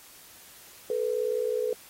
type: tone pair together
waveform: sine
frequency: 434.6 / 493.9 Hz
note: A4 / B4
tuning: -21 / 0 cents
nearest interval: major second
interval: 221 cents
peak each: -28 dBFS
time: 0.9-1.73 s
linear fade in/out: 2 ms
effects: white hiss -51 dBFS RMS until 1.89 s + AAC 48 kbps